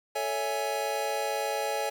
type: chord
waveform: square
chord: A major seventh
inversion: none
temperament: equal with one note detuned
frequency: 440 / 560.8 / 659.3 / 830.6 Hz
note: A4 / C#5 / E5 / G#5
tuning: 0 / +20 / 0 / 0 cents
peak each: -36 / -34 / -37 / -33 dBFS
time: 0.15-1.9 s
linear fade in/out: 10 ms
effects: 9-bit